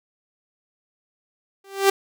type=tone with exponential growth; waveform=sawtooth; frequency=392 Hz; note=G4; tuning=in tune; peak=-7 dBFS; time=1.64-1.9 s; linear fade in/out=5 ms; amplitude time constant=55 ms; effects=none